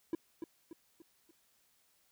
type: tone with echo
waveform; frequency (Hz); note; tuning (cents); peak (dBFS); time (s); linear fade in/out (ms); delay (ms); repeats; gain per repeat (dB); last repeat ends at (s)
triangle; 329.6; E4; 0; -29; 0.13-0.15; 2; 290; 4; -7; 1.31
effects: white hiss -72 dBFS RMS until 2.11 s